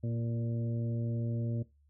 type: harmonic tone with a mistuned harmonic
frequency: 116.54 Hz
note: A#2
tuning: in tune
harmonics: 1 / 2 / 3 / 4 / 5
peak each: -32 / -38 / -45 / -48 / -47 dBFS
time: 0.03-1.63 s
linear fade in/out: 10 ms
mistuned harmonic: 3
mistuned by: -20 cents
effects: noise-tail reverb RT60 0.2 s tail -17 dB re dry + added 72 Hz sine -63 dBFS peak until 1.89 s